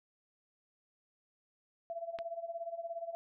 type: tone with tremolo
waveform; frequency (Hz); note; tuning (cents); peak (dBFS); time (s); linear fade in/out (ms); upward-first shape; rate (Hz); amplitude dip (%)
sine; 673; E5; +36; -35; 1.9-3.15; 0; sine; 17; 80
type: click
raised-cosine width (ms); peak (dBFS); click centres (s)
0.3; -27; 2.188
effects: none